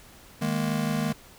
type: chord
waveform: square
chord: D# suspended fourth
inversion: none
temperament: just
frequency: 155.56 / 207.4 / 233.3 Hz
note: D#3 / G#3 / A#3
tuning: 0 / -2 / +2 cents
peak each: -30 dBFS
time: 0.41-1.13 s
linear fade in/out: 10 ms
effects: pink hiss -51 dBFS RMS until 1.38 s